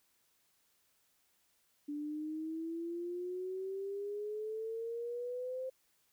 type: exponential sweep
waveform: sine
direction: up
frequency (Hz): 290.7 to 523.3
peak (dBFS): -37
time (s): 1.88-5.7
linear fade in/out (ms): 10
effects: white hiss -74 dBFS RMS until 6.12 s